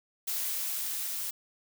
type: noise with level ramp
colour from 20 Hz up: blue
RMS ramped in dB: -32 to -35 dBFS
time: 0.27-1.31 s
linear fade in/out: 10 ms
effects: none